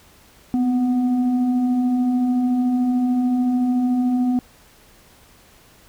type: tone with frequency modulation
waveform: sine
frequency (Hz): 250.8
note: B3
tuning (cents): +27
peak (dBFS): -16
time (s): 0.54-4.39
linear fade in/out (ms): 0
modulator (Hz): 488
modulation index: 0.33
effects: pink hiss -51 dBFS RMS until 5.88 s